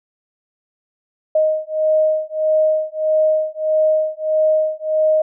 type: beating tone pair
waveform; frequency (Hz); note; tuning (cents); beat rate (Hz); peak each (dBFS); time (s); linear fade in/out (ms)
sine; 622.3 / 623.9; D#5 / D#5; 0 / +5; 1.6; -17 / -17; 1.35-5.22; 5
effects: none